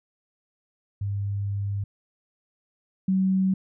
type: tone pair in turn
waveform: sine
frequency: 100.4 / 189.53 Hz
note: G2 / F#3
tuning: +42 / +42 cents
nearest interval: major seventh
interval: 1100 cents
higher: second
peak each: -25 / -19 dBFS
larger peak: second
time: 1.01-1.84 / 3.08-3.54 s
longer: first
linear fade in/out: 5 ms
effects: none